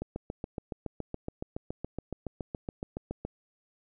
click train, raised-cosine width 2 ms, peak -21 dBFS, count 24, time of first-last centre 0.02-3.25 s, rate 7.12 Hz, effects none

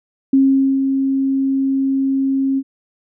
sine tone with ADSR envelope, 270 Hz, C#4, 45 cents flat, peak -8 dBFS, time 0.33-2.63 s, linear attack 5 ms, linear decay 460 ms, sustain -6 dB, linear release 52 ms, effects none

